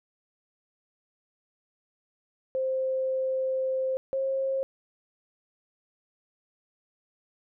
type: tone pair in turn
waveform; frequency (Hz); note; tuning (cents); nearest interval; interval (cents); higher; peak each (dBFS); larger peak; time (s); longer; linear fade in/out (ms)
sine; 524 / 535.9; C5 / C5; +2 / +41; unison; 39; second; -25 / -25; neither; 2.55-3.97 / 4.13-4.63; first; 0
effects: none